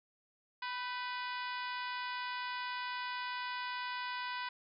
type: harmonic tone with a mistuned harmonic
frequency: 493.9 Hz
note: B4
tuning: in tune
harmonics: 2 / 3 / 4 / 5 / 6 / 7 / 8 / 9 / 10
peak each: -40 / -44 / -46 / -48 / -50 / -51 / -52 / -53 / -54 dBFS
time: 0.62-4.49 s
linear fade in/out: 5 ms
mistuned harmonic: 3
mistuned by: +43 cents
effects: none